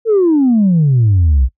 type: exponential sweep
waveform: sine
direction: down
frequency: 466.2 to 59 Hz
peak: -6 dBFS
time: 0.05-1.49 s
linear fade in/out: 50 ms
effects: noise-tail reverb RT60 0.1 s tail -22 dB re dry + tanh soft clip ceiling -5 dBFS